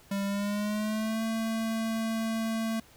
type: tone with pitch glide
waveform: square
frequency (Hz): 198.4 to 224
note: G3 to A3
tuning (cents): +21 to +31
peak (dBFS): -29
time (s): 0.11-2.8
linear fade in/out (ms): 5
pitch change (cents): +210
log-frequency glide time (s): 0.25-1.23
effects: pink hiss -57 dBFS RMS until 2.96 s